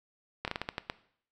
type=slowing click train; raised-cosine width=0.3 ms; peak=-16 dBFS; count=8; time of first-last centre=0.45-0.899 s; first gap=28 ms; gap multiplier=1.27; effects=noise-tail reverb RT60 0.6 s tail -17 dB re dry